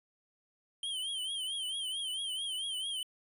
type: tone with vibrato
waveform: square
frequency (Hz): 3136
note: G7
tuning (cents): 0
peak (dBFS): -35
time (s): 0.83-3.03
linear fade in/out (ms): 2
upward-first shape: triangle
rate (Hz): 4.5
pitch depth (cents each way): 110
effects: resampled to 32000 Hz